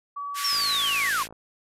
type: tone with pitch glide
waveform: sine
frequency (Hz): 1141 to 1127.9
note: C#6 to C#6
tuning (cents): +50 to +30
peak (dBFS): -30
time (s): 0.16-1.1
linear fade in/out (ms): 10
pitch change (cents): -20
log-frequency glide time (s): 0.61-0.83
type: band-pass noise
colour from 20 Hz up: pink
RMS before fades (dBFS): -32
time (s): 0.34-1.28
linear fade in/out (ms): 50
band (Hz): 1400 to 14000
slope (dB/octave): 96
type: linear sweep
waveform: sine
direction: down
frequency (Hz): 5588 to 1002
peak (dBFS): -23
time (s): 0.44-1.23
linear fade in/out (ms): 5
type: click train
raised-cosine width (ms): 1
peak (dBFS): -31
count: 45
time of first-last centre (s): 0.53-1.326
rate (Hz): 55.3
effects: none